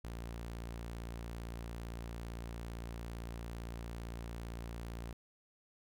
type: tone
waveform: sawtooth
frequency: 57.7 Hz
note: A#1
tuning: 17 cents flat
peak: -38 dBFS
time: 0.04-5.13 s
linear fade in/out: 5 ms
effects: none